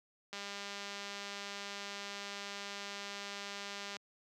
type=click train; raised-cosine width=0.2 ms; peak=-26 dBFS; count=732; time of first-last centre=0.33-3.967 s; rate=201 Hz; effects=high-pass 150 Hz 12 dB/octave